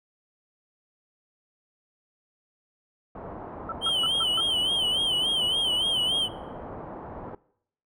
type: low-pass noise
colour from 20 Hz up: white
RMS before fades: -39 dBFS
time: 3.15-7.35 s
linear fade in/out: 2 ms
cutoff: 960 Hz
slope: 24 dB/octave
type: tone bursts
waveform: sine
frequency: 1326 Hz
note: E6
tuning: 10 cents sharp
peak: -29 dBFS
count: 5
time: 3.69-4.405 s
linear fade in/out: 2 ms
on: 31 ms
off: 140 ms
type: tone with vibrato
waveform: triangle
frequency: 3085 Hz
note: G7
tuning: 28 cents flat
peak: -21 dBFS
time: 3.81-6.29 s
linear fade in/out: 50 ms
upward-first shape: sine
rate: 3.5 Hz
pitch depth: 94 cents each way
effects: noise-tail reverb RT60 0.7 s tail -21 dB re dry